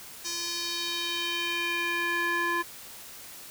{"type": "tone with band-pass filter sweep", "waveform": "square", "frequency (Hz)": 343.5, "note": "F4", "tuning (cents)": -29, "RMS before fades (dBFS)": -30, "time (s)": [0.24, 2.63], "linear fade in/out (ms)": 20, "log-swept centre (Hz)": [5800, 1400], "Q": 2.4, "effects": ["white hiss -45 dBFS RMS until 3.5 s"]}